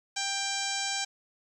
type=harmonic tone with a mistuned harmonic; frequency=789 Hz; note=G5; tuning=11 cents sharp; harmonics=1 / 2 / 3 / 4 / 5 / 6 / 7 / 8 / 9 / 10; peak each=-37 / -38 / -38 / -39 / -38 / -41 / -37 / -39 / -40 / -40 dBFS; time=0.16-1.05 s; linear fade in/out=10 ms; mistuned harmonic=9; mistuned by=-23 cents; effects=10-bit